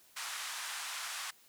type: band-pass noise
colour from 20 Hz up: pink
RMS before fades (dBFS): -41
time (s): 0.16-1.31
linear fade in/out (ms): 10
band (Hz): 1000 to 11000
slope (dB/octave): 24
effects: white hiss -63 dBFS RMS until 1.48 s + high-pass 60 Hz 12 dB/octave